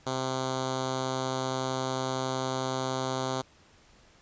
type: tone with notch filter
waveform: 5% pulse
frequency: 130.81 Hz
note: C3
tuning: in tune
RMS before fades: -31 dBFS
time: 0.06-3.42 s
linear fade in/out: 10 ms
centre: 1800 Hz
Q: 1.4
effects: pink hiss -59 dBFS RMS until 4.21 s + resampled to 16000 Hz